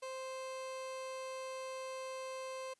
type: tone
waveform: 30% pulse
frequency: 523 Hz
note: C5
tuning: 1 cent flat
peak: -39 dBFS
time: 0.02-2.74 s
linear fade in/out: 10 ms
effects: white hiss -75 dBFS RMS until 2.79 s + resampled to 24000 Hz